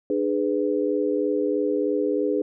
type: chord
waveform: sine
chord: G# diminished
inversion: second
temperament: just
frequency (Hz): 299 / 415.3 / 498.4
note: D4 / G#4 / B4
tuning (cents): +31 / 0 / +16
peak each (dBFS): -25 / -24 / -26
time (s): 0.1-2.42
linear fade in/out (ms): 2
effects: none